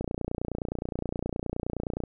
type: click train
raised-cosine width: 2 ms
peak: -17 dBFS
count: 61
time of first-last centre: 0.01-2.037 s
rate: 29.6 Hz
effects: none